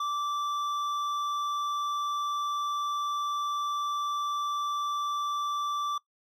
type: tone with hard clipping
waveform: sine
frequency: 1168 Hz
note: D6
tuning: 10 cents flat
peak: -30 dBFS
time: 0-5.98 s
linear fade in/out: 5 ms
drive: 8 dB
effects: noise-tail reverb RT60 0.1 s tail -20 dB re dry